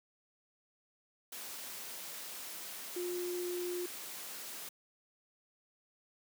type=tone in noise; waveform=sine; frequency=355.1 Hz; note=F4; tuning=29 cents sharp; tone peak=-35 dBFS; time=2.96-3.86 s; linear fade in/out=5 ms; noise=white; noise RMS=-45 dBFS; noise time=1.32-4.69 s; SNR=+7 dB; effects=high-pass 200 Hz 12 dB/octave